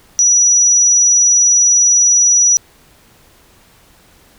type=tone; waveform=sine; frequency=5860 Hz; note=F#8; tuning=18 cents flat; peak=-7 dBFS; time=0.19-2.57 s; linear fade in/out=0 ms; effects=pink hiss -48 dBFS RMS until 4.38 s